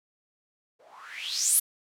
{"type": "noise with low-pass filter sweep", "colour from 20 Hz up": "violet", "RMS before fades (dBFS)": -29, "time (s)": [0.79, 1.6], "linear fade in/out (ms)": 10, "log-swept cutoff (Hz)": [490, 12000], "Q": 6.4, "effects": []}